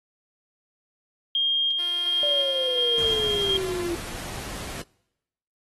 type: tone with tremolo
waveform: sine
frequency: 3222 Hz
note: G7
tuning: 47 cents sharp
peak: -20 dBFS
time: 1.35-3.57 s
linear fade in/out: 2 ms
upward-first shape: square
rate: 1.4 Hz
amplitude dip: 30%
type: tone with pitch glide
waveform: 5% pulse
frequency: 349.2 to 343.8 Hz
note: F4 to F4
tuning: 0 to -27 cents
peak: -28 dBFS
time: 1.78-3.89 s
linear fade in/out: 20 ms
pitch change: -27 cents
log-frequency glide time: 2.65-3.45 s
type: exponential sweep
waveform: sine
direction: down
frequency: 590 to 339 Hz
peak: -26 dBFS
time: 2.23-3.95 s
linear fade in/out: 0 ms
type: noise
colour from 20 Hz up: pink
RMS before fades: -36 dBFS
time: 2.98-4.82 s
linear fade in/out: 2 ms
effects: noise-tail reverb RT60 0.9 s tail -25 dB re dry + AAC 32 kbps